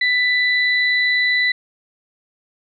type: tone pair together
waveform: sine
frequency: 1988 / 3976 Hz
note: B6 / B7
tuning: +11 / +11 cents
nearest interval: octave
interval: 1200 cents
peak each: -15 / -22 dBFS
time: 0.01-1.52 s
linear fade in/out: 5 ms
effects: none